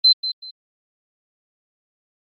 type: tone with echo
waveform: sine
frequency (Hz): 4083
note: C8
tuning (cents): -43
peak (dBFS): -9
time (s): 0.04-0.13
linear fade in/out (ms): 10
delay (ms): 190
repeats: 2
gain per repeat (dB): -12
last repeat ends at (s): 0.51
effects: Opus 48 kbps